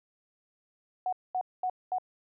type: tone bursts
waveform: sine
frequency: 738 Hz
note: F#5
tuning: 5 cents flat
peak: -27 dBFS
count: 4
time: 1.06-1.984 s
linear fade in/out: 2 ms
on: 66 ms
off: 220 ms
effects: none